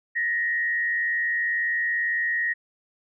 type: tone with frequency modulation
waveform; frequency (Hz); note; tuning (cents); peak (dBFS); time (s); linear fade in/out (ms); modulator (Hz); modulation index
sine; 1878; A#6; +12; -22; 0.15-2.54; 20; 98.2; 0.63
effects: none